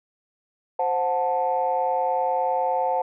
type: chord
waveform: sine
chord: F# diminished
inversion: second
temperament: equal with one note detuned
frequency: 523.3 / 730.2 / 880 Hz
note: C5 / F#5 / A5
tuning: 0 / -23 / 0 cents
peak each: -25 / -24 / -24 dBFS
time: 0.79-3.02 s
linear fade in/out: 5 ms
effects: tanh soft clip ceiling -12 dBFS